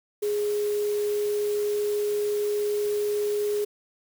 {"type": "tone in noise", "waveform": "sine", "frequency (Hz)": 415.3, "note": "G#4", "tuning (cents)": 0, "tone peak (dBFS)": -23, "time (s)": [0.22, 3.65], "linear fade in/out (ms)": 10, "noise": "white", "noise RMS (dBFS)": -41, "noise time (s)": [0.22, 3.65], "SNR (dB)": 15, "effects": []}